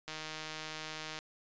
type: click train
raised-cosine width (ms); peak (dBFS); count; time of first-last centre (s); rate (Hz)
0.2; -24; 174; 0.08-1.189; 156
effects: resampled to 16000 Hz